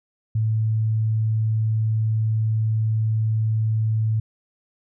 sine tone, 110 Hz, A2, in tune, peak -18 dBFS, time 0.35-4.2 s, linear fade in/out 5 ms, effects none

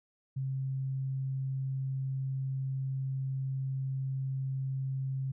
sine tone, 133.6 Hz, C3, 36 cents sharp, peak -31 dBFS, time 0.36-5.32 s, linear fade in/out 10 ms, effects none

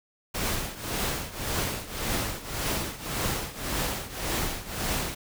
pink noise with tremolo, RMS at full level -27 dBFS, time 0.34-5.15 s, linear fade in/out 10 ms, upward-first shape triangle, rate 1.8 Hz, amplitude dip 85%, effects none

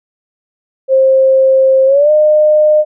sine tone with pitch glide, 530 to 608.8 Hz, C5 to D#5, +22 to -38 cents, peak -5 dBFS, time 0.88-2.85 s, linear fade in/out 50 ms, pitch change +240 cents, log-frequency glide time 1.86-2.11 s, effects none

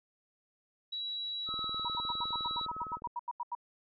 sine tone, 3902 Hz, B7, 22 cents flat, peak -35 dBFS, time 0.92-2.66 s, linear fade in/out 10 ms
sine tone with tremolo, 1285 Hz, E6, 45 cents flat, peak -37 dBFS, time 1.46-3 s, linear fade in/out 50 ms, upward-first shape sine, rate 6.9 Hz, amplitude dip 30%
click train, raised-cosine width 2 ms, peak -35 dBFS, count 32, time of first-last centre 1.49-3.072 s, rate 19.6 Hz
sine tone bursts, 960 Hz, B5, 49 cents flat, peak -33 dBFS, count 15, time 1.85-3.551 s, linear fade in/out 5 ms, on 35 ms, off 84 ms
effects none

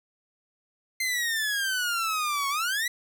sawtooth exponential two-way sweep, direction down then up, 2093 to 1097 to 1994 Hz, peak -22 dBFS, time 1-2.88 s, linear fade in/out 5 ms, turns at 2.49 s, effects none

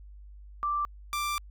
sine / sawtooth tone pair in turn, 1174.7 / 1178.8 Hz, D6 / D6, 0 / +6 cents, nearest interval unison, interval 6 cents, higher second, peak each -26 / -25 dBFS, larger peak second, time 0.63-0.85 / 1.13-1.38 s, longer second, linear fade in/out 0 ms, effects added 50 Hz sine -45 dBFS peak until 1.5 s

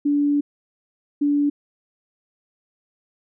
sine tone bursts at uneven times, 289.1 Hz, D4, 27 cents flat, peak -16 dBFS, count 2, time 0.05-0.41 / 1.21-1.5 s, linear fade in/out 10 ms, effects none

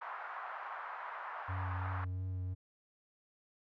white band-pass noise, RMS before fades -44 dBFS, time 0.01-2.05 s, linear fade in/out 10 ms, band 780 to 1400 Hz, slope 24 dB/octave
triangle tone with vibrato, 92.5 Hz, F#2, in tune, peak -34 dBFS, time 1.48-2.55 s, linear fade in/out 20 ms, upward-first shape triangle, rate 2.9 Hz, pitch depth 21 cents each way
effects none

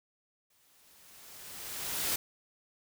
white noise with exponential growth, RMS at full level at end -30 dBFS, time 0.5-2.16 s, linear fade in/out 5 ms, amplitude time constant 360 ms, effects none

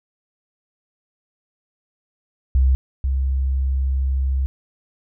sine tone pair in turn, 65.41 / 66.51 Hz, C2 / C2, 0 / +29 cents, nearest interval unison, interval 29 cents, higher second, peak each -12 / -17 dBFS, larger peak first, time 2.55-2.75 / 3.04-4.46 s, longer second, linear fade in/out 0 ms, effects none

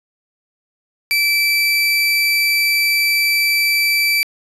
30% pulse tone, 2324 Hz, D7, 19 cents flat, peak -11 dBFS, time 1.11-4.23 s, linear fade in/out 0 ms, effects resampled to 32000 Hz + 8-bit

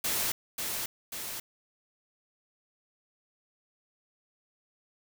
white noise with echo, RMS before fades -30 dBFS, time 0.04-0.32 s, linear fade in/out 5 ms, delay 540 ms, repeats 2, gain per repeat -4 dB, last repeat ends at 1.4 s, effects none

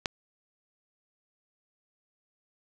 click, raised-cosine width 0.2 ms, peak -10 dBFS, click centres 0.058 s, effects none

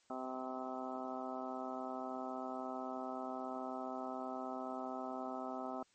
harmonic tone with a mistuned harmonic, 129.3 Hz, C3, 20 cents flat, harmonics 2 / 3 / 4 / 5 / 6 / 7 / 8 / 9 / 10, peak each -45 / -50 / -52 / -46 / -46 / -54 / -52 / -57 / -49 dBFS, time 0.1-5.83 s, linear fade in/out 2 ms, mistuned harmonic 9, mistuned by -24 cents, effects white hiss -72 dBFS RMS until 5.94 s + MP3 32 kbps

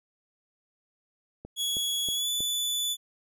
click train, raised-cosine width 2 ms, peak -27 dBFS, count 4, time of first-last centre 1.45-2.405 s, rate 3.14 Hz
sawtooth tone with pitch glide, 3355 to 3477 Hz, G#7 to A7, +17 to -21 cents, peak -24 dBFS, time 1.56-2.97 s, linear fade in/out 50 ms, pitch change +62 cents, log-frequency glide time 2.14-2.29 s
effects none

